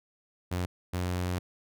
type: tone bursts at uneven times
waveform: sawtooth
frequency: 89.9 Hz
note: F#2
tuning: 49 cents flat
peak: -25 dBFS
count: 2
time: 0.51-0.66 / 0.93-1.39 s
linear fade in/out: 10 ms
effects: none